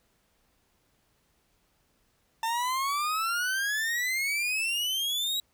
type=exponential sweep; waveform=40% pulse; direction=up; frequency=892 to 3877 Hz; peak=-26 dBFS; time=2.43-5.4 s; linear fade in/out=2 ms; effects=pink hiss -70 dBFS RMS until 5.53 s